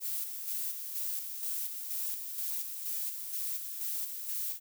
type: noise with tremolo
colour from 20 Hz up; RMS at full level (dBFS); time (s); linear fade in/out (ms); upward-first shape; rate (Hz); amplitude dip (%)
violet; -35; 0-4.6; 50; square; 2.1; 45
effects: none